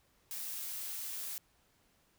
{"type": "noise", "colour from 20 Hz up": "blue", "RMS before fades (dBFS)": -41, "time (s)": [0.31, 1.38], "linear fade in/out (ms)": 0, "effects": ["pink hiss -71 dBFS RMS until 2.18 s"]}